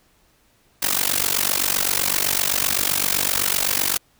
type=noise with amplitude modulation; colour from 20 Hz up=white; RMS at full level=-17 dBFS; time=0.82-3.98 s; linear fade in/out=10 ms; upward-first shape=sine; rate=47.8 Hz; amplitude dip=95%; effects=pink hiss -60 dBFS RMS until 4.19 s